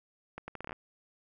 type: accelerating click train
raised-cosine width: 0.5 ms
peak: -25 dBFS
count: 10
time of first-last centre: 0.38-0.729 s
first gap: 100 ms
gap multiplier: 0.73
effects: none